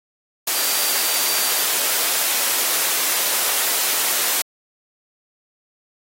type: tone in noise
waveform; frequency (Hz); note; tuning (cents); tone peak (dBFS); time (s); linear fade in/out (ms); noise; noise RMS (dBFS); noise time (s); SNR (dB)
sine; 4699; D8; 0; -29; 0.55-1.62; 5; white; -20; 0.47-4.42; -12
effects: high-pass 400 Hz 12 dB/octave + AAC 48 kbps